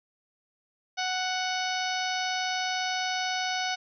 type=harmonic tone; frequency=741 Hz; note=F#5; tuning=2 cents sharp; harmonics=1 / 2 / 3 / 4 / 5 / 6 / 7 / 8; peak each=-31 / -34 / -36 / -37 / -38 / -39 / -39 / -40 dBFS; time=0.97-3.76 s; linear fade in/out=20 ms; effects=none

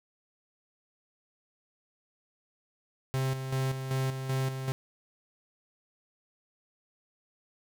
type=tone with tremolo; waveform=45% pulse; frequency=132.4 Hz; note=C3; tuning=21 cents sharp; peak=-27 dBFS; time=3.14-4.72 s; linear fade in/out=0 ms; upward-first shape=square; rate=2.6 Hz; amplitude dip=55%; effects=none

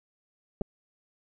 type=clicks; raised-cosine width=2 ms; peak=-18 dBFS; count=2; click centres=0.612 / 0.617 s; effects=none

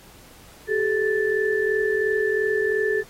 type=tone cluster; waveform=sine; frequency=388.4 / 431.3 / 1757 Hz; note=G4 / A4 / A6; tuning=-16 / -35 / -3 cents; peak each=-25 / -22 / -25 dBFS; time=0.67-3.04 s; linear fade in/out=50 ms; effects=pink hiss -49 dBFS RMS until 3.09 s + AAC 48 kbps

